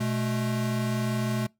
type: tone pair together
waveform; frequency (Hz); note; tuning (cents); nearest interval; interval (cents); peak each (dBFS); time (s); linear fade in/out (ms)
square; 122.6 / 215.5; B2 / A3; -12 / -36; minor seventh; 976; -29 / -29; 0-1.47; 10
effects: noise-tail reverb RT60 0.2 s tail -24 dB re dry